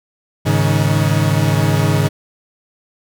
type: chord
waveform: 40% pulse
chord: Ab suspended fourth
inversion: none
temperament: equal with one note detuned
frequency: 103.83 / 138.59 / 157.92 Hz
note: Ab2 / Db3 / Eb3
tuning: 0 / 0 / +26 cents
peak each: -16 dBFS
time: 0.45-2.09 s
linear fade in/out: 20 ms
effects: none